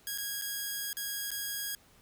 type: tone with dropouts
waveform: 5% pulse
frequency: 1644 Hz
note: G#6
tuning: 18 cents flat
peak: -23 dBFS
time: 0.07-1.75 s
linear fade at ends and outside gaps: 1 ms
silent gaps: 0.177-0.183 / 0.414-0.42 / 0.93-0.969 / 1.306-1.315 s
effects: pink hiss -62 dBFS RMS until 2.01 s